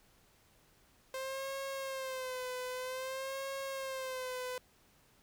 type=tone with vibrato; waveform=sawtooth; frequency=523.3 Hz; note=C5; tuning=in tune; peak=-34 dBFS; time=1.14-4.58 s; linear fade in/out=2 ms; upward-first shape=sine; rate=0.52 Hz; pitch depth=67 cents each way; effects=pink hiss -67 dBFS RMS until 5.22 s